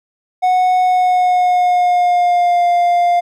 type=tone with pitch glide; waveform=triangle; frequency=735 to 701 Hz; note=F#5 to F5; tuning=-12 to +6 cents; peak=-8 dBFS; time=0.42-3.21 s; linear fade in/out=20 ms; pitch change=-82 cents; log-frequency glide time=0.81-2.66 s; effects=none